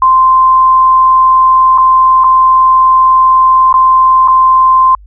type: tone with dropouts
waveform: sine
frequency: 1042 Hz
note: C6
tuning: 7 cents flat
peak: -3 dBFS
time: 0.02-4.95 s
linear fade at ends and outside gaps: 2 ms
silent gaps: 1.778-1.782 / 2.238-2.242 / 3.728-3.74 / 4.277-4.282 s
effects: added 50 Hz sine -33 dBFS peak until 5.06 s